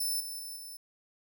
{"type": "tone with level steps", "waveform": "5% pulse", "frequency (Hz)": 5290, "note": "E8", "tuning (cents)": 5, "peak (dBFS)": [-24, -32, -34, -37], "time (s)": [0, 0.77], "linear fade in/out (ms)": 5, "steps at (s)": [0.2, 0.39, 0.56], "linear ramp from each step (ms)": 5, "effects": []}